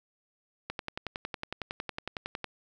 click train, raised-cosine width 0.3 ms, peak -18 dBFS, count 20, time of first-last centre 0.7-2.443 s, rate 10.9 Hz, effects none

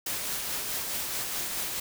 white noise with tremolo, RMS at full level -31 dBFS, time 0.06-1.8 s, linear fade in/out 5 ms, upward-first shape triangle, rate 4.7 Hz, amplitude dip 35%, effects none

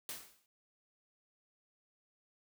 white noise with exponential decay, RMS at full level -40 dBFS, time 0.09-0.46 s, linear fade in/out 1 ms, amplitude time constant 80 ms, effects none

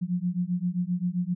sine beating tone pair, 174.4 / 182 Hz, F3 / F#3, -2 / -28 cents, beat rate 7.6 Hz, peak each -28 dBFS, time 0.01-1.35 s, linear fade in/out 20 ms, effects none

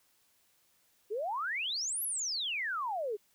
sine exponential two-way sweep, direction up then down, 391.6 to 11830 to 391.6 Hz, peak -32 dBFS, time 1.1-3.17 s, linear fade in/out 20 ms, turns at 2.03 s, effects white hiss -70 dBFS RMS until 3.34 s

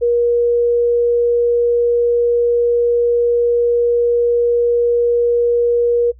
sine tone, 476.4 Hz, A#4, 38 cents sharp, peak -11 dBFS, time 0.01-6.12 s, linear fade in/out 20 ms, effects noise-tail reverb RT60 0.1 s tail -24 dB re dry + added 60 Hz sine -40 dBFS peak until 6.19 s

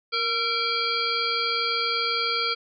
harmonic tone with a mistuned harmonic, 466.2 Hz, A#4, in tune, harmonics 1 / 3 / 5 / 7 / 9 / 10, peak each -33 / -28 / -29 / -31 / -32 / -29 dBFS, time 0.12-2.55 s, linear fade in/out 20 ms, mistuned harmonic 3, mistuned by -46 cents, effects none

